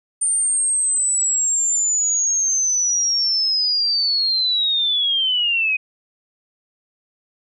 sine linear sweep, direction down, 8990 to 2489 Hz, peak -16 dBFS, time 0.21-5.77 s, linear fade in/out 10 ms, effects none

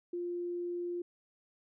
sine tone, 350 Hz, F4, 4 cents sharp, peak -34 dBFS, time 0.13-1.02 s, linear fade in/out 5 ms, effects none

